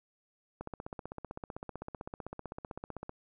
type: click train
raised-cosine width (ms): 1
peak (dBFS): -26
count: 40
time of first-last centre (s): 0.61-3.094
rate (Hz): 15.7
effects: none